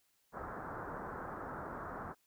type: low-pass noise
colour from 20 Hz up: white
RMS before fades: -44 dBFS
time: 0.32-2.15 s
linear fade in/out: 50 ms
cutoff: 1500 Hz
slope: 48 dB/octave
effects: white hiss -75 dBFS RMS until 2.26 s